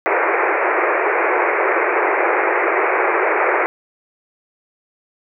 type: band-pass noise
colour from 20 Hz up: pink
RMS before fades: -17 dBFS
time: 0.06-3.66 s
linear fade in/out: 0 ms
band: 340 to 2400 Hz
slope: 96 dB/octave
effects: none